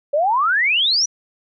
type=exponential sweep; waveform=sine; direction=up; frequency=553 to 6020 Hz; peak=-14 dBFS; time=0.13-1.06 s; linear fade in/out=10 ms; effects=none